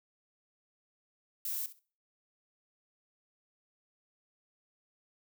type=noise with echo; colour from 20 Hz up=violet; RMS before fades=-36 dBFS; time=1.45-1.66 s; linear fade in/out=2 ms; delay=66 ms; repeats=2; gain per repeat=-15 dB; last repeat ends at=1.792 s; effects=noise-tail reverb RT60 0.4 s tail -22 dB re dry